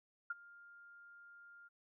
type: tone with ADSR envelope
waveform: sine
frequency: 1403 Hz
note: F6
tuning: 8 cents sharp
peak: -35 dBFS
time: 0.3-1.69 s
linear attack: 6 ms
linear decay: 27 ms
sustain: -21 dB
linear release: 22 ms
effects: none